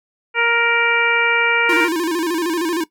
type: harmonic tone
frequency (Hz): 468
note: A#4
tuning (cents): +7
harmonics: 1 / 2 / 3 / 4 / 5 / 6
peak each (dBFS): -22 / -22 / -19 / -23 / -19 / -26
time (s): 0.34-1.89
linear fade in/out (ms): 50
type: tone with vibrato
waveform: square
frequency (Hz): 335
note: E4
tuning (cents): +28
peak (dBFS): -18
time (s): 1.69-2.84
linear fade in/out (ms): 5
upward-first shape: square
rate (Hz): 13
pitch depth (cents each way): 89
effects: noise-tail reverb RT60 0.1 s tail -17 dB re dry